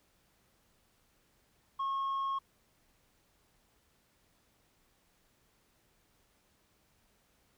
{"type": "tone with tanh clipping", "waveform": "sine", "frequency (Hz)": 1088, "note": "C#6", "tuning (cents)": -33, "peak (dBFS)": -32, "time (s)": [1.79, 2.39], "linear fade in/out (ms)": 10, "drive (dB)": 2, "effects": ["pink hiss -71 dBFS RMS until 7.57 s"]}